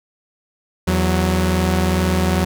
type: tone pair together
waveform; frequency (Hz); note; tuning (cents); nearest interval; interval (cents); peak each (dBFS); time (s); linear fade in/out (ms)
sawtooth; 82.41 / 185; E2 / F#3; 0 / 0; octave + major second; 1400; -14; 0.87-2.45; 10
effects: none